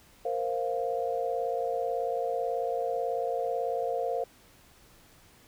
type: chord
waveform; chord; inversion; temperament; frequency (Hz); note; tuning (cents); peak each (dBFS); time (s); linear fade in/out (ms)
sine; Bb suspended second; none; just; 466.2 / 524.4 / 699.2; Bb4 / C5 / F5; 0 / +4 / +2; -32; 0.25-4.24; 5
effects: pink hiss -58 dBFS RMS until 5.47 s